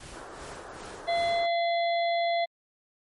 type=noise with tremolo; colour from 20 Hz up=pink; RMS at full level=-44 dBFS; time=0-1.46 s; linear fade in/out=5 ms; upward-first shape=sine; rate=2.6 Hz; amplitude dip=65%
type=band-pass noise; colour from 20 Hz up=pink; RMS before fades=-44 dBFS; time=0.11-1.49 s; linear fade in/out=50 ms; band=320 to 1700 Hz; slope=48 dB/octave
type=harmonic tone; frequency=683 Hz; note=F5; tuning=39 cents flat; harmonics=1 / 3 / 5 / 6; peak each=-24 / -34 / -38 / -40 dBFS; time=1.07-2.46 s; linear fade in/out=20 ms
effects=MP3 48 kbps